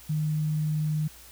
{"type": "tone", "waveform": "sine", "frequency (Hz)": 153.5, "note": "D#3", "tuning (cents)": -23, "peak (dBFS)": -24, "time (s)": [0.09, 1.08], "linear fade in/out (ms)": 10, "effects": ["added 60 Hz sine -54 dBFS peak until 1.31 s", "white hiss -50 dBFS RMS until 1.31 s"]}